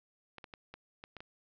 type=clicks; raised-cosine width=0.3 ms; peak=-30 dBFS; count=7; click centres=0.383 / 0.442 / 0.538 / 0.74 / 1.039 / 1.167 / 1.205 s; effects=low-pass 5000 Hz 12 dB/octave